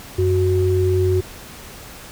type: tone pair together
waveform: sine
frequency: 92.81 / 369.3 Hz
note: F#2 / F#4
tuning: +6 / -3 cents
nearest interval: 2 octaves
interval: 2391 cents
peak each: -17 dBFS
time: 0.18-1.21 s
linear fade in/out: 10 ms
effects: pink hiss -38 dBFS RMS until 2.11 s